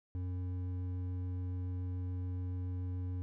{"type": "tone with hard clipping", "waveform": "triangle", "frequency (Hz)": 90.7, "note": "F#2", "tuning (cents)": -34, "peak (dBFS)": -37, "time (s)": [0.15, 3.22], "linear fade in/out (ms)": 0, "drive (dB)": 11, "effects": []}